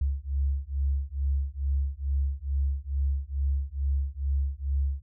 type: beating tone pair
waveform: sine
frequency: 68 / 70.3 Hz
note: C#2 / C#2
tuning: -33 / +25 cents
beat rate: 2.3 Hz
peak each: -28 dBFS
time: 0.01-5.02 s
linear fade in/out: 5 ms
effects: none